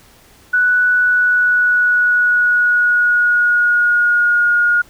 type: tone with pitch glide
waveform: sine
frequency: 1480 to 1432.9 Hz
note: F#6 to F6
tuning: 0 to +44 cents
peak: -10 dBFS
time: 0.53-4.82 s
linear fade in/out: 10 ms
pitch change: -56 cents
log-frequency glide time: 0.89-4.49 s
effects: pink hiss -47 dBFS RMS until 4.89 s